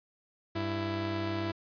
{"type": "tone pair together", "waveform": "sawtooth", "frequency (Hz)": [98.67, 331.9], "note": ["G2", "E4"], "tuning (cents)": [12, 12], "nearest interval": "octave + major sixth", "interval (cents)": 2100, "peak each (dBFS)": [-31, -29], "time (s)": [0.55, 1.52], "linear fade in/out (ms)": 10, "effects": ["resampled to 11025 Hz"]}